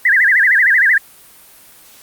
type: tone with vibrato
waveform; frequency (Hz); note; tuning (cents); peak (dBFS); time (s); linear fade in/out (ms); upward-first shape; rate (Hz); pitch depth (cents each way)
sine; 1800; A6; +39; -8; 0.05-0.98; 5; sine; 13; 220
effects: white hiss -43 dBFS RMS until 2.02 s + Opus 32 kbps